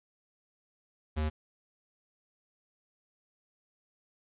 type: tone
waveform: square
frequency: 77.1 Hz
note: D#2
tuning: 15 cents flat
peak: -29 dBFS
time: 1.16-1.3 s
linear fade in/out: 20 ms
effects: resampled to 8000 Hz + 10-bit